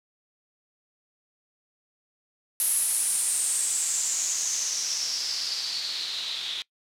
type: noise with low-pass filter sweep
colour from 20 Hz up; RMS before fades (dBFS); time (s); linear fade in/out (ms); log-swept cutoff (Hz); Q
blue; -28; 2.6-6.62; 0; 11000 to 3500; 6
effects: noise-tail reverb RT60 0.1 s tail -22 dB re dry